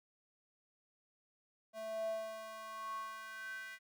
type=tone with high-pass filter sweep; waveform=square; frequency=220 Hz; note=A3; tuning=in tune; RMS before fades=-44 dBFS; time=1.73-3.79 s; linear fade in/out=50 ms; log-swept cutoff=540 to 1800 Hz; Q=8; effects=none